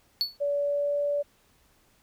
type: tone with exponential decay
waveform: triangle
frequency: 4435 Hz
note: C#8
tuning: in tune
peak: -19 dBFS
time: 0.21-0.37 s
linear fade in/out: 0 ms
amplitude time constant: 34 ms
type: tone with pitch glide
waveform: sine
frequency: 573 to 577.7 Hz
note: D5 to D5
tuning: -43 to -29 cents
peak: -24 dBFS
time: 0.4-1.23 s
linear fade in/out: 20 ms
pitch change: +14 cents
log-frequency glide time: 0.56-0.99 s
effects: pink hiss -64 dBFS RMS until 2.02 s